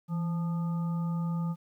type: harmonic tone with a mistuned harmonic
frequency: 174.61 Hz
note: F3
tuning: in tune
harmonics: 1 / 3 / 5 / 7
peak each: -28 / -50 / -46 / -46 dBFS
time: 0.08-1.56 s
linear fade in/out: 50 ms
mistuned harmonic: 1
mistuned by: -75 cents
effects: 11-bit